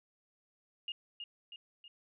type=tone with echo; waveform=sine; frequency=2842 Hz; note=F7; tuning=30 cents sharp; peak=-36 dBFS; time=0.88-0.92 s; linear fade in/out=2 ms; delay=320 ms; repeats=3; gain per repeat=-5 dB; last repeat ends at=1.88 s; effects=none